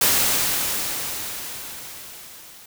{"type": "noise with level ramp", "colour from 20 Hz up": "white", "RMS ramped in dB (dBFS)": [-17, -45], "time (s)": [0.01, 2.66], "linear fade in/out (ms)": 5, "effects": []}